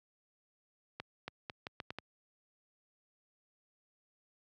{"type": "accelerating click train", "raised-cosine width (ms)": 0.3, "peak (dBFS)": -24, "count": 7, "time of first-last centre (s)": [1, 1.986], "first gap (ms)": 280, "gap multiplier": 0.78, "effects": ["high-pass 80 Hz 12 dB/octave"]}